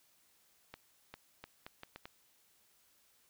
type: accelerating click train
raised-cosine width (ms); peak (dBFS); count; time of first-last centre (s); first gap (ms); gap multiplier
0.3; -30; 7; 0.74-2.055; 400; 0.75
effects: white hiss -70 dBFS RMS until 3.29 s